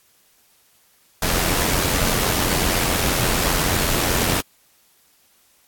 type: noise with amplitude modulation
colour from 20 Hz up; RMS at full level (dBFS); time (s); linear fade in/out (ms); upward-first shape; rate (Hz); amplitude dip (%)
pink; -18; 1.22-4.41; 5; sine; 88.1; 45
effects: white hiss -58 dBFS RMS until 5.67 s + AAC 64 kbps